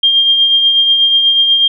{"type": "tone with tremolo", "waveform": "sine", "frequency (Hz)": 3205, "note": "G7", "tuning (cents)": 38, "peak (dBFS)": -5, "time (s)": [0.03, 1.68], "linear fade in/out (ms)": 5, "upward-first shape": "triangle", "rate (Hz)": 8.2, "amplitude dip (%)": 45, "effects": []}